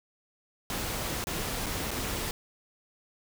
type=noise with dropouts; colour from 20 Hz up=pink; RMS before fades=-33 dBFS; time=0.7-2.31 s; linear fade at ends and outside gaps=1 ms; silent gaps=1.241-1.27 / 1.661-1.665 / 1.907-1.913 s; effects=none